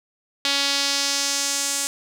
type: tone with band-pass filter sweep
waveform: sawtooth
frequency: 280 Hz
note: C#4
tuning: 18 cents sharp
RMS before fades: -23 dBFS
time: 0.45-1.87 s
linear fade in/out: 0 ms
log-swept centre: 4000 to 7800 Hz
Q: 1.9
effects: none